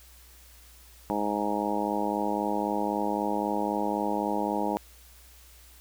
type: harmonic tone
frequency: 103.83 Hz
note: G#2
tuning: in tune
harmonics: 2 / 3 / 4 / 5 / 6 / 7 / 8 / 9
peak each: -33 / -32 / -36 / -35 / -36 / -38 / -32 / -34 dBFS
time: 1.1-4.77 s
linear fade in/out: 0 ms
effects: added 60 Hz sine -53 dBFS peak until 5.8 s + white hiss -55 dBFS RMS until 5.8 s